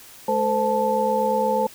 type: tone cluster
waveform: sine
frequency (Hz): 213.4 / 447.8 / 516 / 875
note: G#3 / A4 / C5 / A5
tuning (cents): +47 / +30 / -24 / -10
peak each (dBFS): -28 / -27 / -22 / -22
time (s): 0.28-1.67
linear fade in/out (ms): 5
effects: white hiss -45 dBFS RMS until 1.74 s